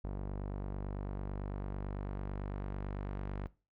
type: tone with low-pass filter sweep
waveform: sawtooth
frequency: 49 Hz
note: G1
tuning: in tune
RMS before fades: -39 dBFS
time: 0.04-3.47 s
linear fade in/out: 0 ms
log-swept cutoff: 870 to 1700 Hz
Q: 0.79
effects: noise-tail reverb RT60 0.3 s tail -19 dB re dry